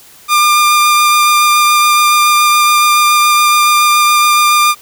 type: tone with vibrato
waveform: sawtooth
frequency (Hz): 1200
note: D6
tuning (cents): +37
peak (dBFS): -3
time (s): 0.28-4.75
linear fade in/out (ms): 50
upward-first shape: sine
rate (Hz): 7.1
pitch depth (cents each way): 10
effects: white hiss -40 dBFS RMS until 4.81 s